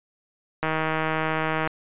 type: click train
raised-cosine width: 0.5 ms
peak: -10 dBFS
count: 166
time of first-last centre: 0.63-1.674 s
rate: 158 Hz
effects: resampled to 8000 Hz